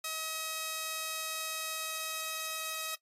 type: tone pair together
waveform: 5% pulse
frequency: 636.5 / 1273 Hz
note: D#5 / D#6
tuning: +39 / +39 cents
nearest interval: octave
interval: 1200 cents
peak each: -29 / -27 dBFS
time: 0.04-2.95 s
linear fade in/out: 5 ms
effects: noise-tail reverb RT60 0.1 s tail -19 dB re dry + AAC 48 kbps